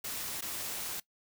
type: noise with dropouts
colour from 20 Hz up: white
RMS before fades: -38 dBFS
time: 0.04-1 s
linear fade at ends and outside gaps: 5 ms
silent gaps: 0.41-0.421 s
effects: noise-tail reverb RT60 0.1 s tail -20 dB re dry